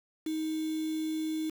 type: tone with quantisation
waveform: sine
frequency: 314.6 Hz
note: D#4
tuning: 19 cents sharp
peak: -30 dBFS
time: 0.26-1.5 s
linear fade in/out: 5 ms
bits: 7
effects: none